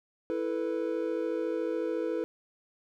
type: chord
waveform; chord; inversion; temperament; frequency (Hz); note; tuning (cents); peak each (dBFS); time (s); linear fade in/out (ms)
triangle; E suspended fourth; none; equal; 329.6 / 440 / 493.9; E4 / A4 / B4; 0 / 0 / 0; -31 / -32 / -31; 0.3-2.24; 0
effects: none